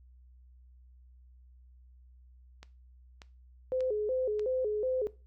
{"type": "click train", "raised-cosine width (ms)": 0.2, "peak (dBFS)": -30, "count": 4, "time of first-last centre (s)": [2.63, 4.395], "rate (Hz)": 1.7}
{"type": "tone with vibrato", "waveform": "sine", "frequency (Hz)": 466.2, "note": "A#4", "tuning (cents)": 0, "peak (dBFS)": -28, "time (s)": [3.72, 5.07], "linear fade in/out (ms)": 0, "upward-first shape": "square", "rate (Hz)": 2.7, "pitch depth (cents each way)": 170}
{"effects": ["noise-tail reverb RT60 0.3 s tail -18 dB re dry", "added 62 Hz sine -54 dBFS peak until 5.26 s"]}